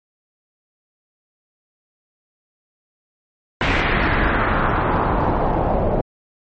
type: noise with low-pass filter sweep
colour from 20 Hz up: pink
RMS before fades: -18 dBFS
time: 3.61-6.01 s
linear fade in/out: 2 ms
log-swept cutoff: 2400 to 620 Hz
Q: 2
effects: MP3 32 kbps